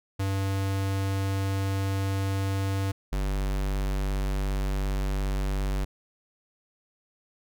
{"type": "tone pair in turn", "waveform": "square", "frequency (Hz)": [97.3, 48.65], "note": ["G2", "G1"], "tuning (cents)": [-12, -12], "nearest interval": "octave", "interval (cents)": 1200, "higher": "first", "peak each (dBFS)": -26, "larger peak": "neither", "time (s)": [[0.19, 2.92], [3.12, 5.85]], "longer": "neither", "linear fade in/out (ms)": 10, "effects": []}